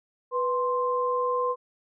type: tone pair together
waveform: sine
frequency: 493.9 / 1046.5 Hz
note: B4 / C6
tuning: 0 / 0 cents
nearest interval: octave + minor second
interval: 1300 cents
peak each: -26 dBFS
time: 0.31-1.56 s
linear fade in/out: 50 ms
effects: none